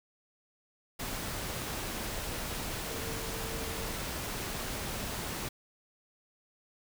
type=tone in noise; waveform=sine; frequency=452.5 Hz; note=A4; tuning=48 cents sharp; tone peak=-44 dBFS; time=2.85-3.93 s; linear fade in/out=10 ms; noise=pink; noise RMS=-37 dBFS; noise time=0.99-5.49 s; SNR=-10 dB; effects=none